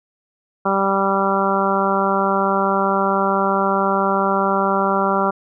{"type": "harmonic tone", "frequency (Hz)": 195.4, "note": "G3", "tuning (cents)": -5, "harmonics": [1, 2, 3, 4, 5, 6, 7], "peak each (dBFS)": [-23, -23, -23, -23, -23, -23, -23], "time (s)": [0.65, 5.31], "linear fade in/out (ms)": 10, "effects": []}